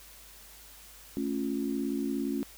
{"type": "chord", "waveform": "sine", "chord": "A augmented", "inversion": "none", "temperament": "equal", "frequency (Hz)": [220, 277.2, 349.2], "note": ["A3", "C#4", "E#4"], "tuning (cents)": [0, 0, 0], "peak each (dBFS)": [-34, -31, -36], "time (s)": [1.17, 2.43], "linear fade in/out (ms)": 0, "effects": ["added 50 Hz sine -57 dBFS peak until 2.57 s", "white hiss -52 dBFS RMS until 2.57 s"]}